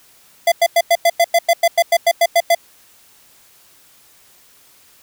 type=tone bursts; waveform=square; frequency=679 Hz; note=F5; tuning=49 cents flat; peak=-10 dBFS; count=15; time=0.47-2.549 s; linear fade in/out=5 ms; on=49 ms; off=96 ms; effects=white hiss -50 dBFS RMS until 5.02 s